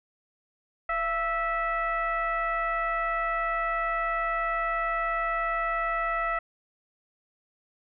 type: tone with frequency modulation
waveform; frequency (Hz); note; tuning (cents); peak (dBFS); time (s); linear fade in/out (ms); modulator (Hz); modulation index
sine; 1318.5; E6; 0; -25; 0.89-6.39; 5; 642; 1.1
effects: none